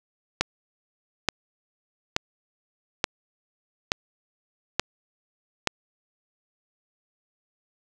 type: click train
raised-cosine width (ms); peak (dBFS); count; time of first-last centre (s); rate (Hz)
0.2; -3; 7; 0.41-5.673; 1.14
effects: none